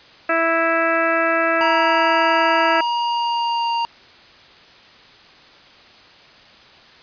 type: harmonic tone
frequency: 329.6 Hz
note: E4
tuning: in tune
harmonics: 1 / 2 / 3 / 4 / 5 / 6 / 7 / 8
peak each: -25 / -20 / -31 / -21 / -22 / -27 / -30 / -28 dBFS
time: 0.29-2.81 s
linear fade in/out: 5 ms
type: tone with pitch glide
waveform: square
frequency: 948 to 932.3 Hz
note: A#5 to A#5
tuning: +29 to 0 cents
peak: -19 dBFS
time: 1.61-3.85 s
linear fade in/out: 0 ms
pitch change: -29 cents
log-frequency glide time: 2.92-3.71 s
effects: white hiss -46 dBFS RMS until 7.02 s + resampled to 11025 Hz